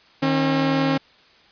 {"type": "tone pair together", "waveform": "sawtooth", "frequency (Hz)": [155.56, 269.9], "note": ["D#3", "C#4"], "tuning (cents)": [0, -46], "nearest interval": "minor seventh", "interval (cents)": 954, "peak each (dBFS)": [-20, -15], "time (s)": [0.22, 0.98], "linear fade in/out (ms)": 10, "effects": ["white hiss -53 dBFS RMS until 1.51 s", "resampled to 11025 Hz"]}